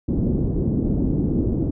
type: low-pass noise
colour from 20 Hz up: white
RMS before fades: -21 dBFS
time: 0.08-1.71 s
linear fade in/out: 10 ms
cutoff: 320 Hz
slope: 24 dB/octave
effects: none